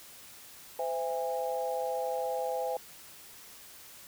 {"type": "tone cluster", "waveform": "sine", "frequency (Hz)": [511, 662, 816], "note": ["C5", "E5", "G#5"], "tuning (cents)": [-41, 7, -31], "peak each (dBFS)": [-33, -36, -35], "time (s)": [0.79, 2.77], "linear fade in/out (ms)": 2, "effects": ["white hiss -51 dBFS RMS until 4.07 s"]}